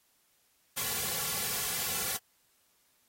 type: noise with comb filter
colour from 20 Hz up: white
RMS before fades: -33 dBFS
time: 0.76-2.18 s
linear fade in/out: 20 ms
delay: 3.2 ms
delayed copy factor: -1
effects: white hiss -70 dBFS RMS until 3.08 s + AAC 48 kbps